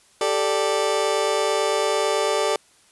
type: chord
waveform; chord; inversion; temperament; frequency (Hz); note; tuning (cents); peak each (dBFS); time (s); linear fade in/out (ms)
30% pulse; G suspended second; none; just; 392 / 441 / 588; G4 / A4 / D5; 0 / +4 / +2; -23 / -21 / -21; 0.21-2.56; 2
effects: white hiss -56 dBFS RMS until 2.91 s + resampled to 24000 Hz